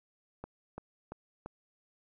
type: click train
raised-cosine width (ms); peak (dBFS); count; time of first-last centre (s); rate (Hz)
1; -27; 4; 0.44-1.46; 2.94
effects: none